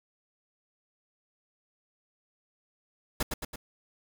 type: noise with echo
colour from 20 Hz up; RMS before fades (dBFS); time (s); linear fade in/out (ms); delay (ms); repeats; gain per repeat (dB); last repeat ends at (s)
pink; -28; 3.2-3.23; 5; 110; 3; -4; 3.56
effects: none